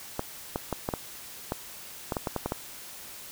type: clicks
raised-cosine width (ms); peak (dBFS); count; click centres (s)
1; -14; 12; 0.194 / 0.559 / 0.727 / 0.889 / 0.938 / 1.521 / 2.122 / 2.168 / 2.272 / 2.363 / 2.46 / 2.521
effects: white hiss -44 dBFS RMS until 3.31 s